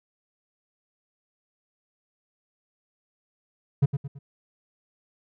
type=tone with echo; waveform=triangle; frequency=139.5 Hz; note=C#3; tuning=11 cents sharp; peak=-13 dBFS; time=3.82-3.86 s; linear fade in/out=10 ms; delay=110 ms; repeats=3; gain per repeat=-8 dB; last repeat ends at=4.19 s; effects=none